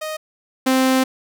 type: tone pair in turn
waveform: sawtooth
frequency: 622 / 261.1 Hz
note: D#5 / C4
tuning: -1 / -3 cents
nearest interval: octave + minor third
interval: 1502 cents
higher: first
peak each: -21 / -10 dBFS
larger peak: second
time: 0.01-0.17 / 0.66-1.04 s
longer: second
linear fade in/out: 10 ms
effects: none